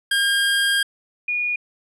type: tone pair in turn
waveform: 25% pulse / sine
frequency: 1612 / 2445 Hz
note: G6 / D#7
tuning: +48 / -31 cents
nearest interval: perfect fifth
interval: 721 cents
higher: second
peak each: -13 / -20 dBFS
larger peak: first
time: 0.11-0.83 / 1.28-1.56 s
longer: first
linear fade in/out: 5 ms
effects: low-pass 12000 Hz 12 dB/octave